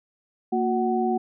sine tone cluster, 231.6 / 363.4 / 748 Hz, A#3 / F#4 / F#5, -11 / -31 / +19 cents, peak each -25 dBFS, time 0.52-1.18 s, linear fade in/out 10 ms, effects none

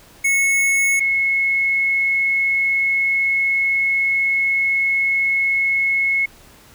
square / sine tone pair in turn, 2194 / 2182 Hz, C#7 / C#7, -18 / -28 cents, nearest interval unison, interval 10 cents, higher first, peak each -15 dBFS, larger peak neither, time 0.24-1 / 1-6.26 s, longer second, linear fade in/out 10 ms, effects pink hiss -47 dBFS RMS until 6.74 s

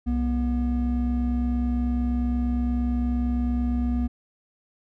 triangle tone pair together, 63.99 / 241.6 Hz, C2 / B3, -38 / -38 cents, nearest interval octave + major seventh, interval 2300 cents, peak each -22 dBFS, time 0.06-4.08 s, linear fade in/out 20 ms, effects tanh soft clip ceiling -12 dBFS

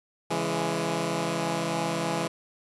10% pulse chord, C# minor, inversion none, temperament equal with one note detuned, 138.59 / 166.83 / 207.7 Hz, C#3 / E3 / G#3, 0 / +21 / 0 cents, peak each -26 / -20 / -24 dBFS, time 0.3-2.28 s, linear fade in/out 10 ms, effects resampled to 24000 Hz + 9-bit

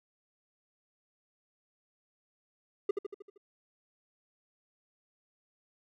triangle tone with echo, 402.5 Hz, G4, 46 cents sharp, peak -22 dBFS, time 2.89-2.91 s, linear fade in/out 5 ms, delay 78 ms, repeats 6, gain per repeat -5 dB, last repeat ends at 3.378 s, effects none

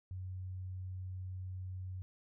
sine tone, 92.7 Hz, F#2, 4 cents sharp, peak -40 dBFS, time 0.11-2.02 s, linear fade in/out 0 ms, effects none

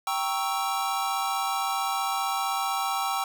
square chord, G diminished seventh, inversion none, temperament equal, 784 / 932.3 / 1108.7 / 1318.5 Hz, G5 / Bb5 / Db6 / Fb6, 0 / 0 / 0 / 0 cents, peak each -30 / -35 / -33 / -32 dBFS, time 0.07-3.24 s, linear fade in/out 2 ms, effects none

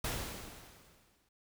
pink noise with exponential decay, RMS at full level -35 dBFS, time 0.04-1.29 s, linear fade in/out 5 ms, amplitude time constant 270 ms, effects none

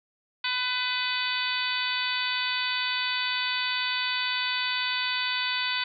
harmonic tone with a mistuned harmonic, 501 Hz, B4, 25 cents sharp, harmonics 2 / 3 / 4 / 5 / 6 / 7 / 8 / 9, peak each -35 / -33 / -34 / -33 / -35 / -33 / -36 / -34 dBFS, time 0.44-5.84 s, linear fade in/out 5 ms, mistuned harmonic 8, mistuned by -45 cents, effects none

